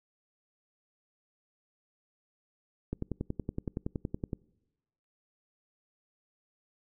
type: click train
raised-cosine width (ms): 3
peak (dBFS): -20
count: 16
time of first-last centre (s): 2.93-4.332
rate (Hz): 10.7
effects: noise-tail reverb RT60 1.0 s tail -25 dB re dry